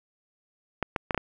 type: clicks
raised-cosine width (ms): 0.5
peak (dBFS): -11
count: 5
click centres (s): 0.827 / 0.962 / 1.108 / 1.146 / 1.177
effects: none